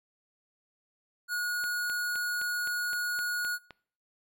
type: tone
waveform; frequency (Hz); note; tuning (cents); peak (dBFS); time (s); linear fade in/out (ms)
square; 1449; F#6; -37; -30; 1.28-3.59; 50
type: click train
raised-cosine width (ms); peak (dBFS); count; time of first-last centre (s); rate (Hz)
0.3; -28; 9; 1.64-3.707; 3.87
effects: noise-tail reverb RT60 0.5 s tail -22 dB re dry